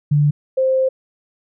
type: tone pair in turn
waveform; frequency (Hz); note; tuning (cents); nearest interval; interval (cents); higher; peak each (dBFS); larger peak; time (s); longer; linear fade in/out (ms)
sine; 146.83 / 524.3; D3 / C5; 0 / +3; octave + minor seventh; 2203; second; -11 / -13; first; 0.11-0.31 / 0.57-0.89; second; 10
effects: none